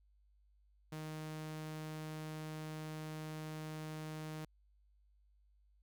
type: tone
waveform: sawtooth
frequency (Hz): 155.56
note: D#3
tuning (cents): 0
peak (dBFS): -39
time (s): 0.92-4.45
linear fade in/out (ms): 5
effects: added 50 Hz sine -67 dBFS peak until 5.82 s